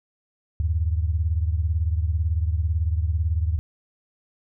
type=beating tone pair; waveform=sine; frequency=77.6 / 95.6 Hz; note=D#2 / G2; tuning=-4 / -43 cents; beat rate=18 Hz; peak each=-21 / -26 dBFS; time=0.6-3.59 s; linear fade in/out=0 ms; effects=none